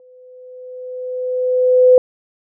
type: tone with exponential growth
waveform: sine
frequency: 505 Hz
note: B4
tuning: 39 cents sharp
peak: -4 dBFS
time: 0-1.98 s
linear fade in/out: 1 ms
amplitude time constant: 430 ms
effects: none